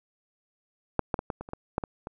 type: clicks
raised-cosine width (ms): 1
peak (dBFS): -8 / -11 / -16 / -16 / -23 / -29 / -19 / -11 / -18 / -22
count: 10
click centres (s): 0.993 / 1.142 / 1.191 / 1.302 / 1.41 / 1.489 / 1.534 / 1.781 / 1.838 / 2.071
effects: none